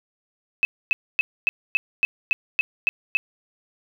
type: tone bursts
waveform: sine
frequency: 2595 Hz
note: E7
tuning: 28 cents flat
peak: -15 dBFS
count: 10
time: 0.63-3.17 s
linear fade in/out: 0 ms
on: 20 ms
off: 260 ms
effects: none